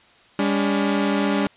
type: tone pair together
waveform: sawtooth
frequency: 201.5 / 284.9 Hz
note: G3 / C#4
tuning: +48 / +48 cents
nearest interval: tritone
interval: 600 cents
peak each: -17 / -18 dBFS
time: 0.39-1.47 s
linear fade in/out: 2 ms
effects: white hiss -53 dBFS RMS until 1.56 s + resampled to 8000 Hz